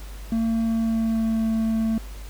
triangle tone with pitch glide, 226.5 to 222.9 Hz, A#3 to A3, -50 to +23 cents, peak -18 dBFS, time 0.32-1.98 s, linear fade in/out 2 ms, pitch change -27 cents, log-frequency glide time 0.63-1.46 s, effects added 50 Hz sine -34 dBFS peak until 2.29 s + pink hiss -46 dBFS RMS until 2.29 s

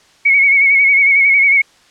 sine tone with vibrato, 2217 Hz, C#7, in tune, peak -7 dBFS, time 0.25-1.62 s, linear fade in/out 10 ms, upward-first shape sine, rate 11 Hz, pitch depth 48 cents each way, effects white hiss -49 dBFS RMS until 1.9 s + low-pass 6000 Hz 12 dB/octave

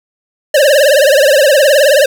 square tone with vibrato, 568 Hz, C#5, 42 cents sharp, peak -6 dBFS, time 0.54-2.06 s, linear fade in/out 5 ms, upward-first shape triangle, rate 19 Hz, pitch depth 170 cents each way, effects none

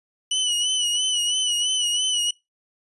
sawtooth tone with vibrato, 2960 Hz, F#7, in tune, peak -17 dBFS, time 0.31-2.31 s, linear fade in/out 5 ms, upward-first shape sine, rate 3 Hz, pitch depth 52 cents each way, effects noise-tail reverb RT60 0.2 s tail -22 dB re dry + resampled to 24000 Hz

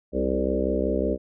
harmonic tone with a mistuned harmonic, 65.41 Hz, C2, in tune, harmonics 1 / 3 / 4 / 5 / 6 / 7 / 8 / 9, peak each -30 / -30 / -30 / -30 / -30 / -30 / -30 / -30 dBFS, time 0.12-1.18 s, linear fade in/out 50 ms, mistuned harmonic 6, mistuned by +25 cents, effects none

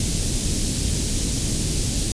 pink band-stop noise, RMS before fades -22 dBFS, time 0-2.12 s, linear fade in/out 2 ms, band 260 to 5100 Hz, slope 12 dB/octave, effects resampled to 22050 Hz

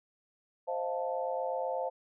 sine chord, F dominant seventh, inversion second, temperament equal with one note detuned, 523.3 / 630.2 / 698.5 / 880 Hz, C5 / Eb5 / F5 / A5, 0 / +22 / 0 / 0 cents, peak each -34 / -39 / -37 / -38 dBFS, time 0.67-1.9 s, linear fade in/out 20 ms, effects none

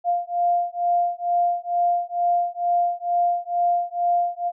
sine beating tone pair, 698.5 / 700.7 Hz, F5 / F5, 0 / +6 cents, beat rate 2.2 Hz, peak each -22 dBFS, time 0.04-4.52 s, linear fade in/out 50 ms, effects none

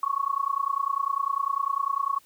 sine tone with amplitude modulation, 1108.7 Hz, C#6, in tune, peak -20 dBFS, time 0.03-2.19 s, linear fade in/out 2 ms, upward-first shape sine, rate 30 Hz, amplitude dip 95%, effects white hiss -59 dBFS RMS until 2.25 s

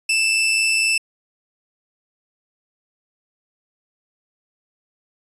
sawtooth tone pair together, 2637 / 2741 Hz, E7 / F7, 0 / -33 cents, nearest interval minor second, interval 67 cents, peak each -13 / -23 dBFS, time 0.09-0.98 s, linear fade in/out 5 ms, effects resampled to 24000 Hz

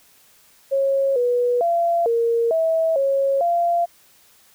sine tone with pitch steps, 546 / 488 / 683 / 464.5 / 650 / 548 / 689 Hz, C#5 / B4 / F5 / A#4 / E5 / C#5 / F5, -26 / -21 / -39 / -6 / -24 / -20 / -24 cents, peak -16 dBFS, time 0.71-3.86 s, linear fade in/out 20 ms, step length 450 ms, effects white hiss -54 dBFS RMS until 4.54 s

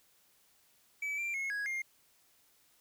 triangle tone with pitch steps, 2295 / 2364 / 2173 / 1659 / 2120 Hz, D7 / D7 / C#7 / G#6 / C7, -40 / +11 / -35 / -2 / +22 cents, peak -32 dBFS, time 1.02-1.82 s, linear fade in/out 5 ms, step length 160 ms, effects white hiss -68 dBFS RMS until 2.8 s

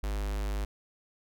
square tone with notch filter, 51 Hz, G#1, 31 cents flat, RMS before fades -32 dBFS, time 0.03-0.65 s, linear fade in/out 5 ms, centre 180 Hz, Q 1.4, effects none

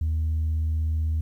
sine tone, 79 Hz, D#2, 27 cents sharp, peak -20 dBFS, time 0.01-1.21 s, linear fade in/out 5 ms, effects tanh soft clip ceiling -20 dBFS + 10-bit

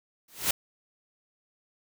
white noise with exponential growth, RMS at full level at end -21 dBFS, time 0.28-0.51 s, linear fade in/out 5 ms, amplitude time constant 48 ms, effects none

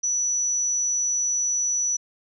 sine tone, 5920 Hz, F#8, in tune, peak -21 dBFS, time 0.03-1.97 s, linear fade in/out 10 ms, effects none

